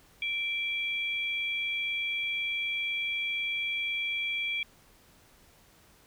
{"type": "tone pair together", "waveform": "sine", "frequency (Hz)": [2346, 3318], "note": ["D7", "G#7"], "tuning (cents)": [-2, -2], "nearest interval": "tritone", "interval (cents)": 600, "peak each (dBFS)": [-30, -35], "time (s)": [0.22, 4.63], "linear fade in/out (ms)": 2, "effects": ["pink hiss -60 dBFS RMS until 6.06 s"]}